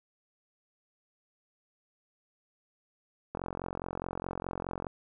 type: click train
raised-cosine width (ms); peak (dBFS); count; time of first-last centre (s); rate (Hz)
1; -21; 69; 3.35-4.868; 44.8
effects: none